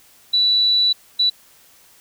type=tone bursts at uneven times; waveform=sine; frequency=3951 Hz; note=B7; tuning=in tune; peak=-13 dBFS; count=2; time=0.33-0.93 / 1.19-1.3 s; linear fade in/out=10 ms; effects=white hiss -51 dBFS RMS until 2 s